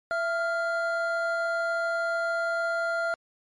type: tone pair together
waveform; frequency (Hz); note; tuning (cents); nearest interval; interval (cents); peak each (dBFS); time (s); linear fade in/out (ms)
triangle; 668.1 / 1396.9; E5 / F6; +23 / 0; octave + minor second; 1277; -26; 0.11-3.14; 0
effects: MP3 48 kbps